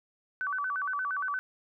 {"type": "tone with vibrato", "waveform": "sine", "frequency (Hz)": 1318.5, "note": "E6", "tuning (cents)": 0, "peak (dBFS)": -29, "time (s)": [0.41, 1.39], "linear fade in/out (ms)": 0, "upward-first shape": "square", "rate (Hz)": 8.6, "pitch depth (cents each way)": 240, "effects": []}